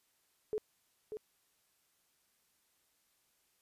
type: tone with echo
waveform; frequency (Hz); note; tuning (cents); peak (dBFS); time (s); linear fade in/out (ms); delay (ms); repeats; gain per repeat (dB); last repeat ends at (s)
sine; 428.3; A4; -47; -32; 0.53-0.58; 0; 590; 1; -7; 1.17
effects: white hiss -75 dBFS RMS until 3.61 s + resampled to 32000 Hz